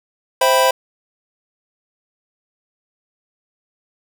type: chord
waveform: square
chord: C major seventh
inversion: none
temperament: equal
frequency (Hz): 523.3 / 659.3 / 784 / 987.8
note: C5 / E5 / G5 / B5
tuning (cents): 0 / 0 / 0 / 0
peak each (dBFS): -16 / -21 / -22 / -17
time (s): 0.41-0.71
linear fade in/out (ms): 5
effects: none